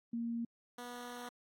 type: tone pair in turn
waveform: sine / 10% pulse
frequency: 233.1 / 243.7 Hz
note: A#3 / B3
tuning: 0 / -23 cents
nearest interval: minor second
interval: 77 cents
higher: second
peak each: -35 / -36 dBFS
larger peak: first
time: 0.13-0.45 / 0.78-1.29 s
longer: second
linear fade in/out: 5 ms
effects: AAC 48 kbps